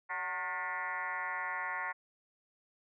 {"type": "tone with frequency modulation", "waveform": "sine", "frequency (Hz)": 1432, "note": "F6", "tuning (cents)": 43, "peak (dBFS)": -34, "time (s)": [0.09, 1.93], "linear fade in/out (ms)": 20, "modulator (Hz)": 172, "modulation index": 3.7, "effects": []}